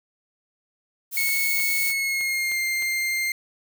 violet noise, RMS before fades -27 dBFS, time 1.11-1.94 s, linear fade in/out 50 ms
40% pulse tone with pitch glide, 2196 to 2104 Hz, C#7 to C7, -17 to +9 cents, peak -22 dBFS, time 1.17-3.32 s, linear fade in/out 2 ms, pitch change -74 cents, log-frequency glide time 1.9-2.6 s
click train, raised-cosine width 0.3 ms, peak -25 dBFS, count 6, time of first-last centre 1.29-2.824 s, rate 3.26 Hz
effects none

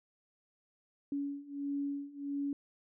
sine beating tone pair, 281.7 / 283.2 Hz, C#4 / C#4, +28 / +37 cents, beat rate 1.5 Hz, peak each -39 / -37 dBFS, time 1.12-2.53 s, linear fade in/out 2 ms, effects none

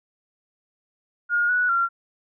sine tone with pitch steps, 1426 / 1472 / 1376 Hz, F6 / F#6 / F6, +36 / -9 / -26 cents, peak -18 dBFS, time 1.29-1.89 s, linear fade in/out 50 ms, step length 200 ms, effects none

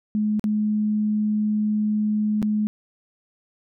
sine tone with dropouts, 212 Hz, G#3, 36 cents sharp, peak -19 dBFS, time 0.15-2.67 s, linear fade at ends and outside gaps 0 ms, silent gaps 0.395-0.441 / 2.419-2.427 s, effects none

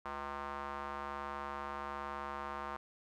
square tone with band-pass filter, 70.6 Hz, C#2, 32 cents sharp, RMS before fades -42 dBFS, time 0.05-2.77 s, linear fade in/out 5 ms, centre 1100 Hz, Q 2.6, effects none

